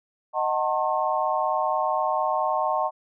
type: chord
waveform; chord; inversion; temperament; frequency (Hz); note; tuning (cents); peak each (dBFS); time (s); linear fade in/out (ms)
sine; D# diminished seventh; none; just; 622.3 / 746.7 / 896 / 1075.3; D#5 / F#5 / A5 / C6; 0 / +16 / +31 / +47; -27; 0.33-2.91; 50
effects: none